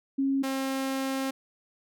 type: tone pair in turn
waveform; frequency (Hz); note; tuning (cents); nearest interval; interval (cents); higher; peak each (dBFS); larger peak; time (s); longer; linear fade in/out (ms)
sine / sawtooth; 272.3 / 267.6; C#4 / C4; -31 / +39; unison; 30; first; -23 / -24; first; 0.18-0.43 / 0.43-1.31; second; 10
effects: none